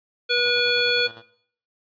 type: harmonic tone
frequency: 485.4 Hz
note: B4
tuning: 30 cents flat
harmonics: 1 / 3 / 5 / 7 / 9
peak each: -25 / -25 / -25 / -25 / -25 dBFS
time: 0.29-1.08 s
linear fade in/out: 20 ms
type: tone with tremolo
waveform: 5% pulse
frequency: 113.4 Hz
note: A#2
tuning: 47 cents flat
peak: -30 dBFS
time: 0.35-1.23 s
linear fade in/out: 50 ms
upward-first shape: square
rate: 9.8 Hz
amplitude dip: 60%
effects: noise-tail reverb RT60 0.6 s tail -17 dB re dry + resampled to 11025 Hz